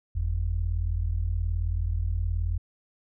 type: tone pair together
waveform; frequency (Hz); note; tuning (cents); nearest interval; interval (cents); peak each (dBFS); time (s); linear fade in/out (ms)
sine; 46.67 / 85.5; F#1 / F2; +16 / -36; minor seventh; 1048; -27; 0.15-2.58; 10
effects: none